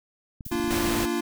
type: clicks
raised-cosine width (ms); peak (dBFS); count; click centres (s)
5; -26; 8; 0.408 / 0.465 / 0.517 / 0.553 / 0.599 / 0.643 / 0.679 / 0.722
type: noise with exponential decay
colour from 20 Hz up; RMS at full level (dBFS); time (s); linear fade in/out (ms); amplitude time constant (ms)
violet; -36; 0.45-0.69; 5; 51
type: chord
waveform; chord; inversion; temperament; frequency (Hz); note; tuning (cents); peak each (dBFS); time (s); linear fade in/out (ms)
square; Bb major; none; equal with one note detuned; 233.1 / 293.7 / 344.4; Bb3 / D4 / F4; 0 / 0 / -24; -31 / -31 / -28; 0.51-1.21; 10
type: noise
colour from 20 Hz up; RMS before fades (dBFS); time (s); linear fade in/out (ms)
pink; -29; 0.7-1.06; 10
effects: none